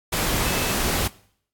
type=tone in noise; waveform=sine; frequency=2614 Hz; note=E7; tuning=15 cents flat; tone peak=-33 dBFS; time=0.45-0.73 s; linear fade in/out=10 ms; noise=pink; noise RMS=-23 dBFS; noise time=0.12-1.08 s; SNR=-13 dB; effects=noise-tail reverb RT60 0.6 s tail -21 dB re dry + AAC 64 kbps